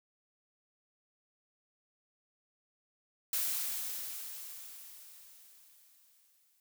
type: noise with exponential decay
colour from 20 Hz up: blue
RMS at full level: -32 dBFS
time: 3.33-6.6 s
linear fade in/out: 2 ms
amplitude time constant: 710 ms
effects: none